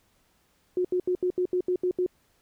sine tone bursts, 362.4 Hz, F#4, 36 cents flat, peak -22 dBFS, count 9, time 0.77-2.063 s, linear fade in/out 2 ms, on 77 ms, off 75 ms, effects pink hiss -67 dBFS RMS until 2.41 s

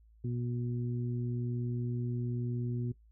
harmonic tone, 121 Hz, B2, 35 cents flat, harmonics 1 / 2 / 3, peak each -33 / -39 / -43 dBFS, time 0.24-2.92 s, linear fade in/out 5 ms, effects noise-tail reverb RT60 0.1 s tail -17 dB re dry + added 55 Hz sine -58 dBFS peak until 3.11 s

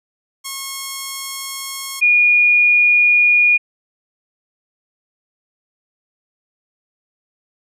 5% pulse / sine tone pair in turn, 1087 / 2440 Hz, C#6 / D#7, -34 / -34 cents, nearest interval octave + major second, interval 1400 cents, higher second, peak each -13 / -9 dBFS, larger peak second, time 0.44-2.01 / 2.01-3.58 s, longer neither, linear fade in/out 20 ms, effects resampled to 32000 Hz

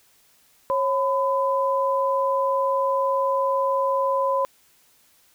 sine tone pair together, 545 / 1007.1 Hz, C#5 / B5, -29 / +34 cents, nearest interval major seventh, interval 1063 cents, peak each -22 dBFS, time 0.7-4.45 s, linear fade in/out 0 ms, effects white hiss -59 dBFS RMS until 5.34 s

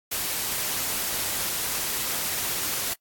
white noise, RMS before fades -28 dBFS, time 0.11-2.94 s, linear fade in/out 10 ms, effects noise-tail reverb RT60 0.1 s tail -22 dB re dry + AAC 64 kbps

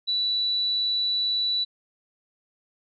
sine tone, 3951 Hz, B7, in tune, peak -22 dBFS, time 0.07-1.65 s, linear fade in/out 20 ms, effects none

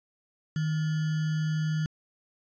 sine tone with sample-and-hold, 155.56 Hz, D#3, in tune, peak -25 dBFS, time 0.56-1.86 s, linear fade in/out 2 ms, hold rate 1575 Hz, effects resampled to 16000 Hz

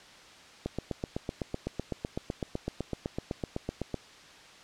click train, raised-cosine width 2 ms, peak -18 dBFS, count 27, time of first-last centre 0.66-3.943 s, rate 7.92 Hz, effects white hiss -52 dBFS RMS until 4.63 s + low-pass 5000 Hz 12 dB/octave

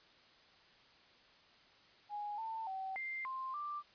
sine tone with pitch steps, 829 / 894 / 765 / 2095 / 1050 / 1180 Hz, G#5 / A5 / G5 / C7 / C6 / D6, -3 / +27 / -42 / +2 / +6 / +8 cents, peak -39 dBFS, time 2.09-3.83 s, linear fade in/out 50 ms, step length 290 ms, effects white hiss -64 dBFS RMS until 3.94 s + resampled to 11025 Hz

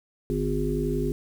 harmonic tone with a mistuned harmonic, 51 Hz, G#1, 31 cents flat, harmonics 1 / 3 / 5 / 7 / 8, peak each -30 / -30 / -30 / -30 / -30 dBFS, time 0.3-1.12 s, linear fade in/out 0 ms, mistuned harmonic 1, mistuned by +22 cents, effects 8-bit

